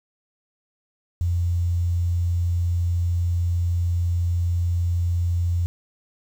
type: tone with quantisation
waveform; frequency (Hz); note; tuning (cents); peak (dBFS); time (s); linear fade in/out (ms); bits
sine; 86.8; F2; -10; -19; 1.21-5.66; 0; 8
effects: none